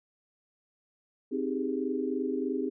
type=chord; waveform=sine; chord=Ab major seventh; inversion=first; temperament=equal; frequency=261.6 / 311.1 / 392 / 415.3 Hz; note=C4 / Eb4 / G4 / Ab4; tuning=0 / 0 / 0 / 0 cents; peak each=-32 / -35 / -34 / -35 dBFS; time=1.31-2.7 s; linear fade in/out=20 ms; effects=none